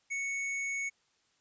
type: tone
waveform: square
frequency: 2217 Hz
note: C#7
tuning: in tune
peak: -33 dBFS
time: 0.1-0.9 s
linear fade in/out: 20 ms
effects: white hiss -72 dBFS RMS until 1.4 s + resampled to 16000 Hz